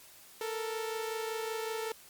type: tone pair together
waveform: sawtooth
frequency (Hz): 442 / 467.3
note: A4 / A#4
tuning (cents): +8 / +4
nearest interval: minor second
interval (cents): 96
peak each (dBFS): -31 / -37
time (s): 0.41-1.92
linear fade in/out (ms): 2
effects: white hiss -55 dBFS RMS until 2.09 s + MP3 96 kbps